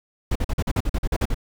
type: noise bursts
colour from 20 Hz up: brown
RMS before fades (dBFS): -21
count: 12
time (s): 0.31-1.345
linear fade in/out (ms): 5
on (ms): 45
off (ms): 45
effects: none